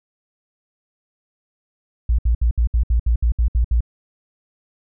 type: tone bursts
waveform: sine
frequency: 58.27 Hz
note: A#1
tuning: in tune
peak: -13 dBFS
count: 11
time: 2.09-3.807 s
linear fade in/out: 5 ms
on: 97 ms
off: 65 ms
effects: none

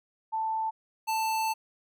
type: tone pair in turn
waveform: sine / square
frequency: 884 / 884 Hz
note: A5 / A5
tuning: +8 / +8 cents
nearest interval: unison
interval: 0 cents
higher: neither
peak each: -27 dBFS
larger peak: neither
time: 0.32-0.71 / 1.07-1.54 s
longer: second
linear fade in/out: 20 ms
effects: none

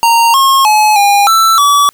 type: tone with pitch steps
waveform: square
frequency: 926 / 1081 / 853 / 810 / 1330 / 1145 Hz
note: A#5 / C#6 / G#5 / G#5 / E6 / D6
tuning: -12 / -44 / +46 / -43 / +15 / -44 cents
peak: -6 dBFS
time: 0.03-1.89 s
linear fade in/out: 0 ms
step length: 310 ms
effects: white hiss -49 dBFS RMS until 1.93 s

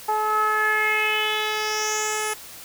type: tone with low-pass filter sweep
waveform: 10% pulse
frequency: 428.8 Hz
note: A4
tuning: 45 cents flat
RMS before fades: -23 dBFS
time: 0.08-2.34 s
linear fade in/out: 10 ms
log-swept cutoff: 930 to 10000 Hz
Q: 4.4
effects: white hiss -41 dBFS RMS until 2.64 s

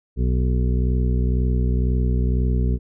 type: harmonic tone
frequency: 62 Hz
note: B1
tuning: 7 cents sharp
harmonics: 1 / 2 / 3 / 4 / 6 / 7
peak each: -18 / -24 / -28 / -30 / -34 / -35 dBFS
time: 0.16-2.79 s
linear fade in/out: 50 ms
effects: none

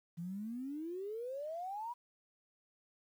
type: exponential sweep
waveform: sine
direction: up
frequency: 163.8 to 987.8 Hz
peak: -39 dBFS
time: 0.17-1.94 s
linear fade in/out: 20 ms
effects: 11-bit

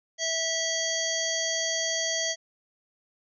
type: harmonic tone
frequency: 653 Hz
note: E5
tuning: 17 cents flat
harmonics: 1 / 3 / 5 / 7 / 9 / 10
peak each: -33 / -33 / -33 / -33 / -33 / -33 dBFS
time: 0.18-2.36 s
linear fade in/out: 50 ms
effects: none

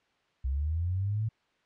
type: linear sweep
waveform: sine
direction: up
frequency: 63 to 112.9 Hz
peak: -27 dBFS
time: 0.44-1.29 s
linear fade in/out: 10 ms
effects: white hiss -70 dBFS RMS until 1.65 s + low-pass 3000 Hz 12 dB/octave

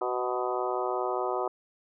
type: harmonic tone with a mistuned harmonic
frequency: 124.9 Hz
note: B2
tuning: 20 cents sharp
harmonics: 3 / 4 / 5 / 6 / 7 / 8 / 9 / 10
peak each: -32 / -35 / -35 / -34 / -39 / -36 / -42 / -37 dBFS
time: 0.01-1.48 s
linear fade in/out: 5 ms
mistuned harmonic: 6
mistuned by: -16 cents
effects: none

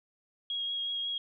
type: tone with vibrato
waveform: sine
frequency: 3286 Hz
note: G#7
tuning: 19 cents flat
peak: -31 dBFS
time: 0.5-1.18 s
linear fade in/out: 2 ms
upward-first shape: triangle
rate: 5.5 Hz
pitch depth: 17 cents each way
effects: none

